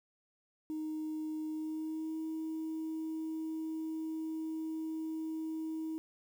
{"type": "tone with pitch glide", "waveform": "sine", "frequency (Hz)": [311.1, 318.4], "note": ["D#4", "D#4"], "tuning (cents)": [0, 40], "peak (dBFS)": -34, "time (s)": [0.7, 5.98], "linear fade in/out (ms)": 0, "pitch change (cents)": 40, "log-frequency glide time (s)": [1.5, 2.17], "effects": ["tanh soft clip ceiling -33 dBFS", "10-bit"]}